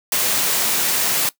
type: high-pass noise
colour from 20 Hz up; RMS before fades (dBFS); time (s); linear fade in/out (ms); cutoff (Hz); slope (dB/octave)
white; -19; 0.12-1.29; 2; 140; 12
effects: noise-tail reverb RT60 0.1 s tail -18 dB re dry